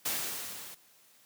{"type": "noise with level ramp", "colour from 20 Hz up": "white", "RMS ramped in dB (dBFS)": [-31, -47], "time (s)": [0.05, 0.75], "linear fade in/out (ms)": 10, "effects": ["white hiss -62 dBFS RMS until 1.25 s", "high-pass 100 Hz 12 dB/octave"]}